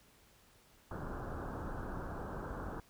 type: low-pass noise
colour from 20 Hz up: pink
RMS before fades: -42 dBFS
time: 0.91-2.8 s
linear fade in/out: 2 ms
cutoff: 1600 Hz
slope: 96 dB/octave
effects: pink hiss -65 dBFS RMS until 2.89 s